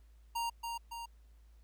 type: tone with echo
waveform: square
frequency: 932.3 Hz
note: A#5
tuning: in tune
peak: -34 dBFS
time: 0.35-0.5 s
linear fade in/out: 10 ms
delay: 280 ms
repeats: 2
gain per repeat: -4 dB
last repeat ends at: 1.06 s
effects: added 55 Hz sine -57 dBFS peak until 1.63 s + pink hiss -75 dBFS RMS until 1.63 s